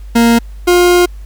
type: tone pair in turn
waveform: 40% pulse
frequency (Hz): 233.1 / 354.3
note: A#3 / F4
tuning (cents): 0 / +25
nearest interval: perfect fifth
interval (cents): 725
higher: second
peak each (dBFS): -5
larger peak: neither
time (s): 0.15-0.39 / 0.67-1.06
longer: second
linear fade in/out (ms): 10
effects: added 50 Hz sine -26 dBFS peak until 1.25 s + pink hiss -49 dBFS RMS until 1.25 s